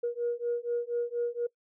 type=beating tone pair; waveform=sine; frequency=474.8 / 479 Hz; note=A#4 / A#4; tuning=+32 / +47 cents; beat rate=4.2 Hz; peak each=-31 dBFS; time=0.03-1.47 s; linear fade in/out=10 ms; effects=noise-tail reverb RT60 0.1 s tail -22 dB re dry + tanh soft clip ceiling -22 dBFS